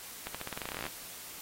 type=accelerating click train; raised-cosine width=0.3 ms; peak=-21 dBFS; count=18; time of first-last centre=0.27-0.866 s; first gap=76 ms; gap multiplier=0.89; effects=white hiss -46 dBFS RMS until 1.41 s + AAC 48 kbps